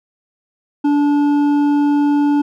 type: tone with hard clipping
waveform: sine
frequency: 290 Hz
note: D4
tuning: 22 cents flat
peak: -13 dBFS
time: 0.84-2.42 s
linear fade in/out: 10 ms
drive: 7 dB
effects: none